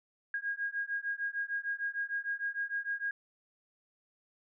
sine beating tone pair, 1629 / 1635.6 Hz, G#6 / G#6, -34 / -27 cents, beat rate 6.6 Hz, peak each -36 / -36 dBFS, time 0.34-3.11 s, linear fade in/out 2 ms, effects none

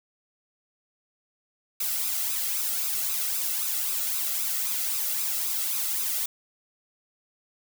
blue noise with flanger, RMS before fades -28 dBFS, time 1.8-6.26 s, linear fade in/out 5 ms, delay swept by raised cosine 0.79 to 1.54 ms, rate 3.8 Hz, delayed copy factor +0.65, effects none

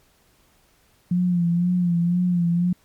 sine tone with vibrato, 175.1 Hz, F3, 5 cents sharp, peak -17 dBFS, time 1.11-2.73 s, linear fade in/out 5 ms, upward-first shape sine, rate 2 Hz, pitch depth 49 cents each way, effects pink hiss -60 dBFS RMS until 2.84 s + MP3 96 kbps

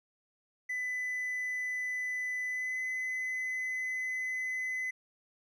triangle tone with pitch glide, 2001 to 2023 Hz, B6 to B6, +22 to +41 cents, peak -30 dBFS, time 0.69-4.91 s, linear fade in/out 10 ms, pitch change +19 cents, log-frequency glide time 2.49-2.79 s, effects tanh soft clip ceiling -26 dBFS

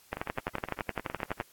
two click trains, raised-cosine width 0.5 ms, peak -15 / -19 dBFS, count 16 / 13, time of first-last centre 0.13-1.401 / 0.17-1.41 s, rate 11.8 / 9.68 Hz, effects white hiss -60 dBFS RMS until 1.52 s + AAC 64 kbps

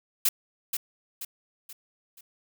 blue noise with echo, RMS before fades -22 dBFS, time 0.25-0.29 s, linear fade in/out 5 ms, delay 480 ms, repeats 4, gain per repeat -7 dB, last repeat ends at 2.21 s, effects none

